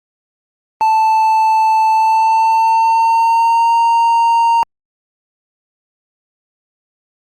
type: tone with pitch glide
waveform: triangle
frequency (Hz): 880 to 925.9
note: A5 to A#5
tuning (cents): 0 to -12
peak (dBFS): -7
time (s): 0.81-4.63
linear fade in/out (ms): 0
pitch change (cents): +88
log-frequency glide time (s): 1.91-3.72
effects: Opus 24 kbps